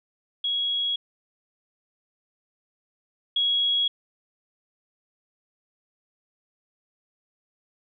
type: tone pair in turn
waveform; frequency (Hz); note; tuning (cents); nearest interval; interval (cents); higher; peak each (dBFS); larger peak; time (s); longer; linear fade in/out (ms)
sine; 3322 / 3322; G#7 / G#7; 0 / 0; unison; 0; neither; -23 / -20; second; 0.44-0.96 / 3.36-3.88; neither; 5
effects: none